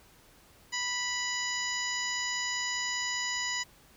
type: harmonic tone with a mistuned harmonic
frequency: 985 Hz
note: B5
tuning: 5 cents flat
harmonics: 1 / 2 / 3 / 4 / 5 / 6 / 7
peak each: -40 / -34 / -39 / -42 / -38 / -44 / -37 dBFS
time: 0.72-3.64 s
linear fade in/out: 20 ms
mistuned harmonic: 5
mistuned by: +21 cents
effects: pink hiss -59 dBFS RMS until 3.96 s